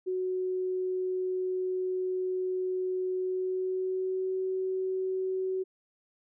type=tone with pitch glide; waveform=sine; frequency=370 to 376 Hz; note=F#4 to F#4; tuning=0 to +28 cents; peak=-28 dBFS; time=0.06-5.64 s; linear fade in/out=20 ms; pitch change=+28 cents; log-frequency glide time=3.15-4.35 s; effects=none